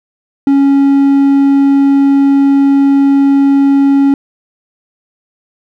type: tone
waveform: triangle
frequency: 277.2 Hz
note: C#4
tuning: in tune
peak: -3 dBFS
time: 0.47-4.14 s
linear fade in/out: 2 ms
effects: none